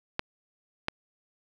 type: clicks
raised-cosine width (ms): 0.3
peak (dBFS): -11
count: 2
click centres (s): 0.194 / 0.884
effects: none